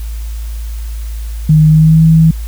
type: tone with pitch glide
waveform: sine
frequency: 154.8 to 161.09 Hz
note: D#3 to E3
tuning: -9 to -40 cents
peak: -3 dBFS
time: 1.49-2.31 s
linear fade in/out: 5 ms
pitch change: +69 cents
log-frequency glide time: 1.67-2.02 s
effects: added 55 Hz sine -18 dBFS peak until 2.47 s + white hiss -38 dBFS RMS until 2.47 s